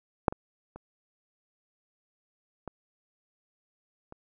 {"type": "clicks", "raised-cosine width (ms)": 1, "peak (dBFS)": [-6, -22, -29, -23, -30], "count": 5, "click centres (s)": [0.282, 0.325, 0.76, 2.677, 4.124], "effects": []}